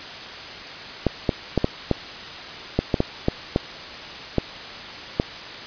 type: clicks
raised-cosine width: 2 ms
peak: -4 dBFS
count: 12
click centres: 1.067 / 1.292 / 1.577 / 1.644 / 1.913 / 2.79 / 2.942 / 3.004 / 3.284 / 3.561 / 4.383 / 5.199 s
effects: white hiss -35 dBFS RMS until 5.66 s + resampled to 11025 Hz